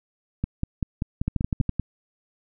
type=two click trains; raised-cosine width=5 ms; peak=-11 / -12 dBFS; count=6 / 8; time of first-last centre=1.28-1.693 / 0.44-1.797 s; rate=12.1 / 5.16 Hz; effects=none